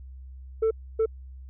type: tone bursts at uneven times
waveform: sine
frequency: 444.5 Hz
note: A4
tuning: 18 cents sharp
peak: -17 dBFS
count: 2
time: 0.62-0.71 / 0.99-1.06 s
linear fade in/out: 10 ms
effects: tanh soft clip ceiling -19 dBFS + added 65 Hz sine -40 dBFS peak until 1.49 s

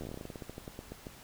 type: slowing click train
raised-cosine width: 2 ms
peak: -28 dBFS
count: 20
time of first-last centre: 0.01-1.069 s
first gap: 12 ms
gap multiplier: 1.15
effects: pink hiss -53 dBFS RMS until 1.23 s

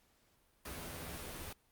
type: noise with comb filter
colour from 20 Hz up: pink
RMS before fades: -45 dBFS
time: 0.65-1.53 s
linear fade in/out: 5 ms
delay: 12 ms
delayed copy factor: +0.55
effects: pink hiss -72 dBFS RMS until 1.71 s + Opus 48 kbps

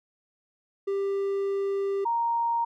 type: tone pair in turn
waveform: triangle / sine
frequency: 395.1 / 932.4 Hz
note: G4 / A#5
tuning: +14 / 0 cents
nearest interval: octave + minor third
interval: 1486 cents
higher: second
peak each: -23 dBFS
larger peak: neither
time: 0.87-2.05 / 2.05-2.65 s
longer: first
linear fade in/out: 10 ms
effects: none

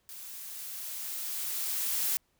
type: noise with level ramp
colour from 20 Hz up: blue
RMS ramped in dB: -45 to -29 dBFS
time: 0.09-2.17 s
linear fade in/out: 0 ms
effects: pink hiss -73 dBFS RMS until 2.39 s

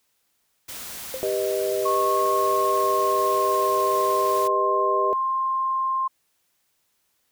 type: noise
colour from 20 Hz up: white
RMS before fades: -36 dBFS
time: 0.68-4.48 s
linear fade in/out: 10 ms
type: tone with exponential decay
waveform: sine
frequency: 522 Hz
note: C5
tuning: 4 cents flat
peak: -25 dBFS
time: 1.14-1.29 s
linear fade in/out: 1 ms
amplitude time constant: 31 ms
type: chord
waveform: sine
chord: G augmented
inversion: none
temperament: equal with one note detuned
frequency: 394.3 / 493.9 / 622.3 Hz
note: G4 / B4 / D#5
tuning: +10 / 0 / 0 cents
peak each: -25 / -28 / -26 dBFS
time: 1.23-5.13 s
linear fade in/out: 0 ms
type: tone with pitch glide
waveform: sine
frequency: 1094 to 1056.1 Hz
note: C#6 to C6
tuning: -23 to +16 cents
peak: -21 dBFS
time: 1.85-6.08 s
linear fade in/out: 10 ms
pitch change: -61 cents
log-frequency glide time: 2-4.15 s
effects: white hiss -70 dBFS RMS until 7.31 s

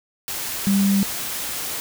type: tone in noise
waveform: sine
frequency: 197.6 Hz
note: G3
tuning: 14 cents sharp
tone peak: -15 dBFS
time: 0.67-1.03 s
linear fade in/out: 0 ms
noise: white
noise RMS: -28 dBFS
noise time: 0.28-1.8 s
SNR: +10 dB
effects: none

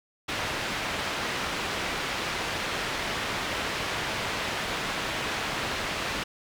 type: low-pass noise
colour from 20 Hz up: white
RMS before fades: -31 dBFS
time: 0.28-6.24 s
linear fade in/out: 10 ms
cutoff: 2800 Hz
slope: 12 dB/octave
effects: none

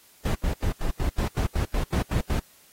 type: noise bursts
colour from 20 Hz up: brown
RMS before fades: -24 dBFS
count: 12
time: 0.25-2.396 s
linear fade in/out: 5 ms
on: 100 ms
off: 86 ms
effects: white hiss -56 dBFS RMS until 2.72 s + AAC 48 kbps

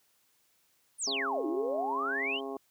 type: exponential two-way sweep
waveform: sine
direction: down then up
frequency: 10090 to 297.8 to 3223 Hz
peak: -30 dBFS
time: 0.98-2.41 s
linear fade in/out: 50 ms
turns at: 1.47 s
type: harmonic tone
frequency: 135.8 Hz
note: C#3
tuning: 35 cents flat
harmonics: 2 / 3 / 4 / 5 / 6 / 7 / 8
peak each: -41 / -38 / -49 / -43 / -46 / -55 / -46 dBFS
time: 1.07-2.57 s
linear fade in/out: 2 ms
effects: white hiss -70 dBFS RMS until 2.7 s + high-pass 60 Hz 12 dB/octave

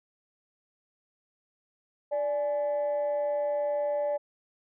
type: tone pair together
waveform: sine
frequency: 584 / 842 Hz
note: D5 / G#5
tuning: -10 / +24 cents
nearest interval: tritone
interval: 634 cents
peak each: -25 / -35 dBFS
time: 2.11-4.18 s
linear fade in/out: 20 ms
effects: tanh soft clip ceiling -22 dBFS

